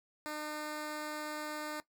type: tone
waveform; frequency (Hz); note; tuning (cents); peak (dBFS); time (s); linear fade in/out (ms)
10% pulse; 302.8; D#4; -47; -30; 0.26-1.8; 0
effects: noise-tail reverb RT60 0.1 s tail -17 dB re dry